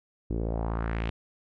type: tone with low-pass filter sweep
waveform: sawtooth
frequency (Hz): 56.2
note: A1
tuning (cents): +37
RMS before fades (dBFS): -30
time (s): 0.3-1.1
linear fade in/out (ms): 5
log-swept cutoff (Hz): 330 to 3100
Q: 2.2
effects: none